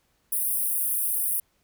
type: high-pass noise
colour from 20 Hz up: pink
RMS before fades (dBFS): -26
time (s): 0.32-1.4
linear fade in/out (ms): 5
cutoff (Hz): 9200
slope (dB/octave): 96
effects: pink hiss -69 dBFS RMS until 1.63 s